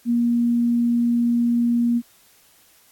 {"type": "tone", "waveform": "sine", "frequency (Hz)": 237.2, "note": "A#3", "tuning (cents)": 30, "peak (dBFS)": -16, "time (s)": [0.05, 2.02], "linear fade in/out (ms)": 50, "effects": ["white hiss -55 dBFS RMS until 2.91 s", "AAC 64 kbps"]}